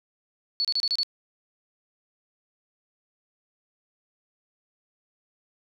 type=tone bursts; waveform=sine; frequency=4429 Hz; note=C#8; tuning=2 cents flat; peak=-22 dBFS; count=6; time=0.6-1.032 s; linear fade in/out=0 ms; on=47 ms; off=30 ms; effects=none